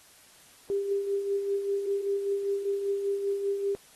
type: tone with tremolo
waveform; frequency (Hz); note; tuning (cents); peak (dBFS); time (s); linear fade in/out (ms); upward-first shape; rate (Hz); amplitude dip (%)
sine; 398.5; G4; +28; -24; 0.7-3.75; 0; sine; 5.1; 50
effects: white hiss -56 dBFS RMS until 3.95 s + AAC 32 kbps